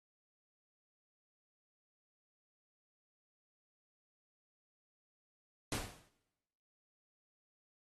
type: noise with exponential decay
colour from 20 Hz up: pink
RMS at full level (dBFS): -35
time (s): 5.72-6.09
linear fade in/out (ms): 1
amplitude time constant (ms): 80
effects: noise-tail reverb RT60 1.0 s tail -21 dB re dry + AAC 32 kbps